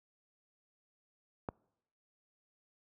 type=click; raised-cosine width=1 ms; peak=-22 dBFS; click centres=1.488 s; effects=noise-tail reverb RT60 0.8 s tail -26 dB re dry + high-pass 60 Hz 12 dB/octave